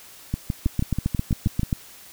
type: two click trains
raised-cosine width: 5 ms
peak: -11 / -9 dBFS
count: 9 / 9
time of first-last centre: 0.34-1.632 / 0.66-1.728 s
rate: 6.19 / 7.49 Hz
effects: white hiss -46 dBFS RMS until 2.12 s